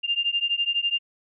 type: beating tone pair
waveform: sine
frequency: 2794 / 2806 Hz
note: F7 / F7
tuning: 0 / +8 cents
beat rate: 12 Hz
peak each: -25 dBFS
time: 0.03-0.99 s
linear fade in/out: 20 ms
effects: none

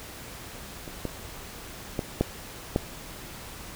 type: clicks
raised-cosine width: 2 ms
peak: -26 / -16 / -13 / -8 / -9 dBFS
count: 5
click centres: 0.878 / 1.053 / 1.992 / 2.21 / 2.761 s
effects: pink hiss -42 dBFS RMS until 3.75 s

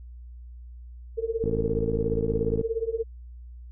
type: tone with tremolo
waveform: sine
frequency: 453.2 Hz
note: A#4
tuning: 49 cents flat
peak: -21 dBFS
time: 1.17-3.04 s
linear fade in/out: 20 ms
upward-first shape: triangle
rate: 17 Hz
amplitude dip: 100%
type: click train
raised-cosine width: 3 ms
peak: -16 dBFS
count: 65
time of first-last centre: 1.44-2.612 s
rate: 54.6 Hz
effects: added 60 Hz sine -40 dBFS peak until 3.71 s

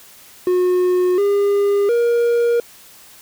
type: tone with pitch steps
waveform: triangle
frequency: 362.3 / 403.8 / 472.6 Hz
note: F#4 / G#4 / A#4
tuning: -36 / -49 / +24 cents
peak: -11 dBFS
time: 0.47-2.6 s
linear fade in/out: 2 ms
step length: 710 ms
effects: white hiss -44 dBFS RMS until 3.21 s

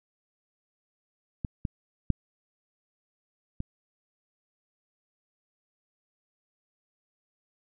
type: clicks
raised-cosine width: 5 ms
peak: -18 / -17 / -10 / -20 dBFS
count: 4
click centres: 1.448 / 1.652 / 2.103 / 3.604 s
effects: none

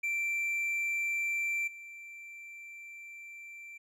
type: tone with level steps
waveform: triangle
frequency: 2348 Hz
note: D7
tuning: 1 cent flat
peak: -28 / -43 dBFS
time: 0.03-3.78 s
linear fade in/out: 10 ms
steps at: 1.67 s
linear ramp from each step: 10 ms
effects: none

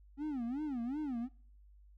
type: tone with vibrato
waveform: triangle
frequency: 267.2 Hz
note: C4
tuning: 36 cents sharp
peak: -33 dBFS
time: 0.17-1.29 s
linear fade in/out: 50 ms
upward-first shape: sine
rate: 2.7 Hz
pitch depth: 250 cents each way
effects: noise-tail reverb RT60 0.5 s tail -22 dB re dry + added 50 Hz sine -57 dBFS peak until 1.97 s

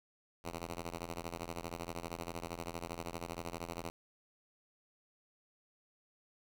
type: ring-modulated tone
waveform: 5% pulse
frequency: 84.7 Hz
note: E2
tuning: 48 cents sharp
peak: -27 dBFS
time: 0.44-3.9 s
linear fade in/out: 0 ms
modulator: 36 Hz
effects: none

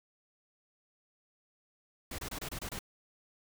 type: noise bursts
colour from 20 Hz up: pink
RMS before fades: -40 dBFS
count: 7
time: 2.11-2.791 s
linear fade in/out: 5 ms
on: 75 ms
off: 26 ms
effects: none

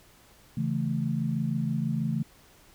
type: chord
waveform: sine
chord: A major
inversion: first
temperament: equal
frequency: 138.59 / 164.81 / 220 Hz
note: C#3 / E3 / A3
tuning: 0 / 0 / 0 cents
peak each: -30 dBFS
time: 0.57-2.23 s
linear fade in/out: 5 ms
effects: pink hiss -57 dBFS RMS until 2.74 s

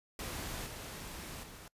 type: noise with level steps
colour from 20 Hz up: pink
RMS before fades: -41 / -45 / -51 dBFS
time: 0.19-1.68 s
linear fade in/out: 2 ms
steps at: 0.66 / 1.43 s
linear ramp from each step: 5 ms
effects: noise-tail reverb RT60 0.1 s tail -25 dB re dry + resampled to 32000 Hz

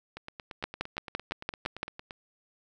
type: two click trains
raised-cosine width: 0.3 ms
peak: -24 / -14 dBFS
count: 18 / 8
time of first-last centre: 0.17-2.108 / 0.64-1.83 s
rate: 8.77 / 5.88 Hz
effects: none

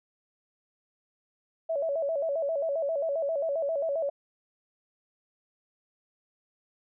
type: tone with vibrato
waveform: sine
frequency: 606 Hz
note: D#5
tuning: 46 cents flat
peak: -26 dBFS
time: 1.69-4.1 s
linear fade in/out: 10 ms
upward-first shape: square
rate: 7.5 Hz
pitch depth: 130 cents each way
effects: none

